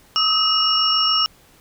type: tone cluster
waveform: sine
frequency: 1241 / 1288 / 2877 / 5440 Hz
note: D#6 / E6 / F#7 / F8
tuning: -5 / -41 / -49 / -46 cents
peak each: -27 / -22 / -20 / -18 dBFS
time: 0.16-1.26 s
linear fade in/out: 0 ms
effects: pink hiss -52 dBFS RMS until 1.6 s